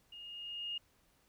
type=tone with level ramp; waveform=sine; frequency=2846 Hz; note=F7; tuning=32 cents sharp; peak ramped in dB=-48 to -36 dBFS; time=0.12-0.78 s; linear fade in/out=5 ms; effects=pink hiss -71 dBFS RMS until 1.28 s